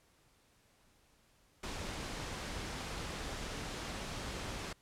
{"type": "low-pass noise", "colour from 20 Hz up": "pink", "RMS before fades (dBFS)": -42, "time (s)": [1.63, 4.73], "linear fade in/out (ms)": 5, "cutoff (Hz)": 7200, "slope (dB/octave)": 12, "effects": ["pink hiss -69 dBFS RMS until 4.81 s", "low-pass 12000 Hz 12 dB/octave"]}